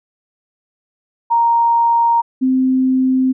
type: tone pair in turn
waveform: sine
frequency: 932.3 / 259.7 Hz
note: A#5 / C4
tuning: 0 / -13 cents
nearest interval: octave + minor seventh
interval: 2213 cents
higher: first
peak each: -10 / -11 dBFS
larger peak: first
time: 1.3-2.22 / 2.41-3.33 s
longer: neither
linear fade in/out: 20 ms
effects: none